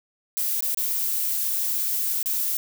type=noise with dropouts; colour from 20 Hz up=violet; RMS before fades=-25 dBFS; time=0.37-2.57 s; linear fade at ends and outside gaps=0 ms; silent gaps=0.606-0.624 / 0.746-0.773 / 2.228-2.259 s; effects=none

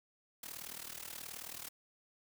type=noise with amplitude modulation; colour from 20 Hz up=white; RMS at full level=-43 dBFS; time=0.43-1.69 s; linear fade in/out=5 ms; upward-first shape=sine; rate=38.7 Hz; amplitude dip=85%; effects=none

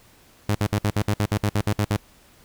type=tone bursts; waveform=sawtooth; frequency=103.83 Hz; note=G#2; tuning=in tune; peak=-15 dBFS; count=13; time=0.49-1.965 s; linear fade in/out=0 ms; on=59 ms; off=59 ms; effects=pink hiss -54 dBFS RMS until 2.44 s

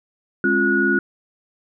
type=tone cluster; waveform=sine; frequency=206 / 269.3 / 350.7 / 1457 Hz; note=G#3 / C#4 / F4 / F#6; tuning=-14 / -50 / +7 / -27 cents; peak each=-23 / -22 / -21 / -18 dBFS; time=0.44-0.99 s; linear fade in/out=2 ms; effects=none

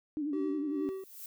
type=tone with vibrato; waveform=sine; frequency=294.8 Hz; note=D4; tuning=7 cents sharp; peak=-31 dBFS; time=0.17-0.89 s; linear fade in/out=0 ms; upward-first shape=sine; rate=11 Hz; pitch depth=87 cents each way
type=tone with tremolo; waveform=triangle; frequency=382.9 Hz; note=G4; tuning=41 cents flat; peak=-32 dBFS; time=0.33-1.04 s; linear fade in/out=2 ms; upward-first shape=sine; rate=2.3 Hz; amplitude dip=70%
type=noise with exponential growth; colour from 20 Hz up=violet; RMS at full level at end=-42 dBFS; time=0.7-1.26 s; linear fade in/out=2 ms; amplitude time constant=120 ms
effects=none

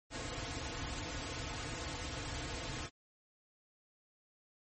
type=noise with comb filter; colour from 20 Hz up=pink; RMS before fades=-41 dBFS; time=0.1-2.9 s; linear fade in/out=50 ms; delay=5.1 ms; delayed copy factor=-0.9; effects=low-pass 12000 Hz 12 dB/octave + MP3 32 kbps

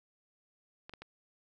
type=clicks; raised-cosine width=0.3 ms; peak=-30 dBFS; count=3; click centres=0.895 / 0.937 / 1.02 s; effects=none

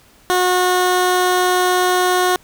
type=tone; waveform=15% pulse; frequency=363.5 Hz; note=F#4; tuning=31 cents flat; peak=-7 dBFS; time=0.3-2.36 s; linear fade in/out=0 ms; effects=pink hiss -50 dBFS RMS until 2.43 s

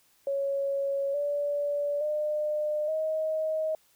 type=tone with pitch steps; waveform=sine; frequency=554.4 / 578.3 / 603.2 / 629.2 Hz; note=C#5 / D5 / D5 / D#5; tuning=0 / -27 / +46 / +19 cents; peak=-26 dBFS; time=0.27-3.75 s; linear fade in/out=2 ms; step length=870 ms; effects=white hiss -65 dBFS RMS until 3.95 s

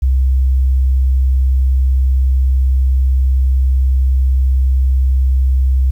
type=tone; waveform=sine; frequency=65.41 Hz; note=C2; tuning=in tune; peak=-8 dBFS; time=0.02-5.91 s; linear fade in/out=10 ms; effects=tanh soft clip ceiling -5 dBFS + 8-bit

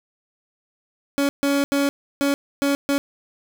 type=tone bursts at uneven times; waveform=30% pulse; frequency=281 Hz; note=C#4; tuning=24 cents sharp; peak=-15 dBFS; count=6; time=1.18-1.29 / 1.43-1.64 / 1.72-1.89 / 2.21-2.34 / 2.62-2.75 / 2.89-2.98 s; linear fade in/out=0 ms; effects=none

